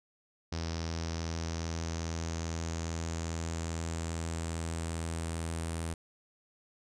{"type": "tone with low-pass filter sweep", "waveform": "sawtooth", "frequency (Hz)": 82.41, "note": "E2", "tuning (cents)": 0, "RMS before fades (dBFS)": -36, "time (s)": [0.52, 5.94], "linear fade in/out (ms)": 5, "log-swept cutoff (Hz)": [5400, 9100], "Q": 4.7, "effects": []}